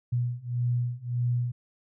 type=beating tone pair; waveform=sine; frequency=120.8 / 122.5 Hz; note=B2 / B2; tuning=-38 / -14 cents; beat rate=1.7 Hz; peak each=-29 / -28 dBFS; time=0.12-1.52 s; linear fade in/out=10 ms; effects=none